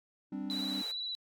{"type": "chord", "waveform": "triangle", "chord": "G suspended fourth", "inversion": "none", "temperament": "equal", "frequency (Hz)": [196, 261.6, 293.7], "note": ["G3", "C4", "D4"], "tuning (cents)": [0, 0, 0], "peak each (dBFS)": -38, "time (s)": [0.32, 0.82], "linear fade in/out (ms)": 5}
{"type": "high-pass noise", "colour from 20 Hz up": "pink", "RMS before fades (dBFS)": -50, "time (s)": [0.5, 0.92], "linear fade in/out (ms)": 10, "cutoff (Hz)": 400, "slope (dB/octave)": 96}
{"type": "tone with vibrato", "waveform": "sine", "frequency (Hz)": 3951, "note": "B7", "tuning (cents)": 0, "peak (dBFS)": -35, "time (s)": [0.5, 1.15], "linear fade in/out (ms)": 0, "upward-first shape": "triangle", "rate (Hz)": 17, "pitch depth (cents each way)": 34}
{"effects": ["AAC 64 kbps"]}